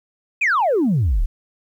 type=exponential sweep; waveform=sine; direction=down; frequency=2606 to 30.87 Hz; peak=-13 dBFS; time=0.41-1.26 s; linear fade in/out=10 ms; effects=tanh soft clip ceiling -12 dBFS + 9-bit